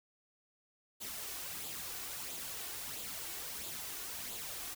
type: noise with flanger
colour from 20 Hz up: white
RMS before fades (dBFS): -43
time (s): 1-4.75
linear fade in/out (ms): 20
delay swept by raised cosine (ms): 0.26 to 2.76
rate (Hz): 1.5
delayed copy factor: +0.5
effects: none